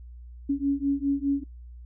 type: beating tone pair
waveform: sine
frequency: 277.2 / 282.1 Hz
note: C#4 / C#4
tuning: 0 / +30 cents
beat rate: 4.9 Hz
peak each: -26 dBFS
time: 0.49-1.44 s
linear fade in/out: 10 ms
effects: noise-tail reverb RT60 0.2 s tail -26 dB re dry + added 60 Hz sine -41 dBFS peak until 1.85 s